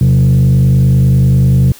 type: tone with frequency modulation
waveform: sine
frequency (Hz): 130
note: C3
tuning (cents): -11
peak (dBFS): -3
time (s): 0.01-1.72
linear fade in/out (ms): 2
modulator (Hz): 50.2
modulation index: 0.79
effects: tanh soft clip ceiling -4 dBFS + white hiss -38 dBFS RMS until 1.79 s